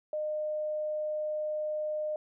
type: tone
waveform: sine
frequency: 610 Hz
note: D#5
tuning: 34 cents flat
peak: -30 dBFS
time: 0.13-2.16 s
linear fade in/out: 2 ms
effects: none